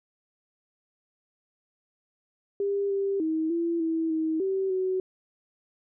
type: tone with pitch steps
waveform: sine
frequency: 400.1 / 394.5 / 317.9 / 337.4 / 325 / 318 / 384.3 / 374 Hz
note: G4 / G4 / D#4 / E4 / E4 / D#4 / G4 / F#4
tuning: +35 / +11 / +37 / +40 / -24 / +38 / -34 / +19 cents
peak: -24 dBFS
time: 2.6-5 s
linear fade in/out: 2 ms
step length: 300 ms
effects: none